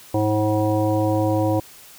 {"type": "harmonic tone with a mistuned harmonic", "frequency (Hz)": 107, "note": "A2", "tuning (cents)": -48, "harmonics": [1, 3, 5, 7, 9], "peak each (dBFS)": [-22, -21, -23, -27, -30], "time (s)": [0.14, 1.6], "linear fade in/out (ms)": 5, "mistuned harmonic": 1, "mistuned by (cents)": -30, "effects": ["white hiss -45 dBFS RMS until 1.98 s"]}